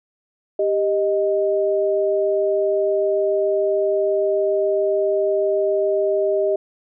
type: tone pair together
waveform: sine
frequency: 394.8 / 622.3 Hz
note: G4 / D#5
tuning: +12 / 0 cents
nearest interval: minor sixth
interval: 788 cents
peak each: -19 dBFS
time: 0.59-6.56 s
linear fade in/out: 5 ms
effects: none